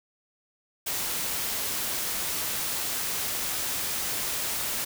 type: noise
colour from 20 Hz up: white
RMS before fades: -30 dBFS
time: 0.86-4.85 s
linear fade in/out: 10 ms
effects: none